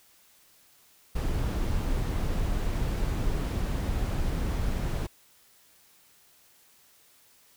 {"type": "noise", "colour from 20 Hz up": "brown", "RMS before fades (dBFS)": -28, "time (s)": [1.15, 5.07], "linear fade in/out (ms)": 10, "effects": ["white hiss -60 dBFS RMS until 7.56 s"]}